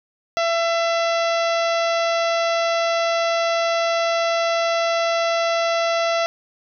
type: harmonic tone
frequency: 671 Hz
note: E5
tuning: 31 cents sharp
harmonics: 1 / 2 / 3 / 4 / 5 / 6 / 7 / 8 / 9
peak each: -19 / -25 / -29 / -31 / -33 / -35 / -36 / -37 / -38 dBFS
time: 0.37-6.26 s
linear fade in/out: 0 ms
effects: none